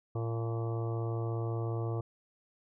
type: harmonic tone with a mistuned harmonic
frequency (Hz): 114.6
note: A#2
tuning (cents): -29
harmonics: 1 / 3 / 4 / 5 / 6 / 7 / 8 / 9 / 10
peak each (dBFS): -32 / -40 / -41 / -48 / -46 / -52 / -52 / -54 / -49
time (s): 0.15-2.01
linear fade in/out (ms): 5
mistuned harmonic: 8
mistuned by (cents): -61
effects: none